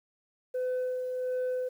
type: tone with tremolo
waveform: sine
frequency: 506 Hz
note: B4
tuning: 42 cents sharp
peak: -25 dBFS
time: 0.54-1.69 s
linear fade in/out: 10 ms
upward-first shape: sine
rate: 1.4 Hz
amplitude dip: 45%
effects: tanh soft clip ceiling -27 dBFS + 10-bit